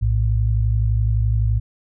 sine tone pair together, 58.23 / 110 Hz, A#1 / A2, -1 / 0 cents, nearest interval major seventh, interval 1101 cents, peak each -18 dBFS, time 0.01-1.6 s, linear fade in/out 20 ms, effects none

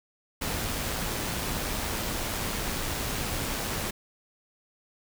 pink noise with amplitude modulation, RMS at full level -30 dBFS, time 0.41-3.91 s, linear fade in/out 10 ms, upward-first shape sine, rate 109 Hz, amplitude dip 25%, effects none

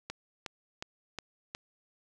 click train, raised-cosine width 0.2 ms, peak -20 dBFS, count 5, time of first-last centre 0.1-1.549 s, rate 2.76 Hz, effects none

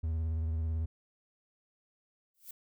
triangle tone with vibrato, 80.4 Hz, E2, 43 cents flat, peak -28 dBFS, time 0.03-0.86 s, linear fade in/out 10 ms, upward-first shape sine, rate 18 Hz, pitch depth 47 cents each way
violet noise with exponential growth, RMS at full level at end -41 dBFS, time 2.34-2.51 s, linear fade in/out 5 ms, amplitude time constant 35 ms
effects none

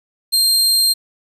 sawtooth tone, 4186 Hz, C8, in tune, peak -9 dBFS, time 0.32-0.94 s, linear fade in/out 20 ms, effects resampled to 32000 Hz + 8-bit

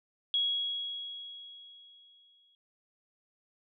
sine tone with exponential decay, 3322 Hz, G#7, in tune, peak -25 dBFS, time 0.34-2.55 s, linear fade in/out 1 ms, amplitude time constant 480 ms, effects none

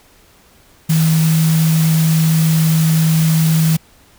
sine tone in noise, 160 Hz, D#3, 49 cents sharp, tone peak -10 dBFS, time 0.89-3.77 s, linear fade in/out 10 ms, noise white, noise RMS -24 dBFS, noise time 0.89-3.77 s, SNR +11 dB, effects pink hiss -49 dBFS RMS until 4.18 s

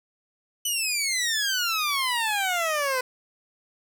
15% pulse exponential sweep, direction down, 3004 to 499 Hz, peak -17 dBFS, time 0.65-3.01 s, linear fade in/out 5 ms, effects none

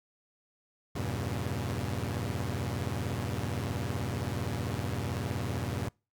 sawtooth chord, E diminished seventh, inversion none, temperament equal with one note detuned, 82.41 / 98 / 119.33 / 138.59 Hz, E2 / G2 / Bb2 / Db3, 0 / 0 / +41 / 0 cents, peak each -35 / -32 / -32 / -35 dBFS, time 0.95-5.89 s, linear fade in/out 10 ms, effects noise-tail reverb RT60 0.3 s tail -26 dB re dry + Opus 48 kbps

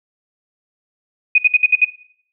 sine tone bursts, 2489 Hz, D#7, in tune, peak -7 dBFS, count 6, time 1.35-1.847 s, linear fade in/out 5 ms, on 32 ms, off 61 ms, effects noise-tail reverb RT60 0.6 s tail -18 dB re dry

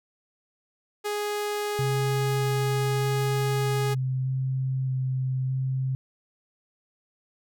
sawtooth tone, 415.3 Hz, G#4, in tune, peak -23 dBFS, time 1.04-3.95 s, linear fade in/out 20 ms
sine tone with vibrato, 130.81 Hz, C3, in tune, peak -24 dBFS, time 1.79-5.95 s, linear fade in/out 0 ms, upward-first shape square, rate 0.81 Hz, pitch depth 9 cents each way
effects none

